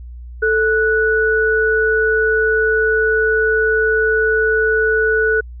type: tone pair together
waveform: sine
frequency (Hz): 440 / 1476.4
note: A4 / F#6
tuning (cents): 0 / -4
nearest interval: octave + major sixth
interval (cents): 2096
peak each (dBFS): -15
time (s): 0.42-5.41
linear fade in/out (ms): 10
effects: added 60 Hz sine -30 dBFS peak until 5.6 s